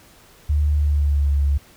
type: tone with pitch glide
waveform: sine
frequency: 74 to 70.86 Hz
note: D2 to C#2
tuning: +14 to +39 cents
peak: -15 dBFS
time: 0.49-1.58 s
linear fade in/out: 10 ms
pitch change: -75 cents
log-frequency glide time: 0.76-1.32 s
effects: pink hiss -50 dBFS RMS until 1.76 s